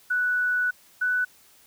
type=tone pair in turn; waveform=sine; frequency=1480 / 1490.3 Hz; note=F#6 / F#6; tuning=0 / +12 cents; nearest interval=unison; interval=12 cents; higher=second; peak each=-21 dBFS; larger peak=neither; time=0.1-0.71 / 1.01-1.25 s; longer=first; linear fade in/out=10 ms; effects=white hiss -56 dBFS RMS until 1.66 s